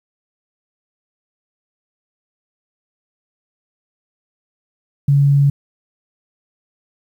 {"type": "tone", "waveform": "sine", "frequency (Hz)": 141.1, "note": "C#3", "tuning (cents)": 31, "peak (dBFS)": -9, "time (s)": [5.08, 5.5], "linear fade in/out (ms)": 5, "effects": ["8-bit"]}